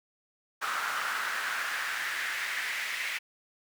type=noise with high-pass filter sweep; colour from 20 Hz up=brown; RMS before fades=-33 dBFS; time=0.61-3.19 s; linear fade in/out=20 ms; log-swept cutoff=1300 to 2100 Hz; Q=3.4; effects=none